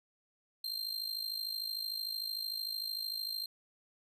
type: tone with amplitude modulation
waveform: 45% pulse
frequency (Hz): 4171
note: C8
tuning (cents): -6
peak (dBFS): -32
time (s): 0.64-3.46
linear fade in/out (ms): 5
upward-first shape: sine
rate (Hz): 53.3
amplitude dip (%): 75
effects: resampled to 32000 Hz